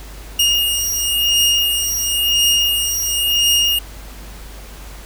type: beating tone pair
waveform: sawtooth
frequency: 2845 / 2845.96 Hz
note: F7 / F7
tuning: +31 / +32 cents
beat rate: 0.96 Hz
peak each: -14 dBFS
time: 0.39-3.79 s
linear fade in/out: 5 ms
effects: added 50 Hz sine -33 dBFS peak until 5.05 s + pink hiss -39 dBFS RMS until 5.05 s